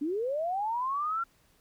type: linear sweep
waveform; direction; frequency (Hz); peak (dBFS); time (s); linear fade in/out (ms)
sine; up; 273.6 to 1386; -28; 0.01-1.24; 10
effects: pink hiss -66 dBFS RMS until 1.6 s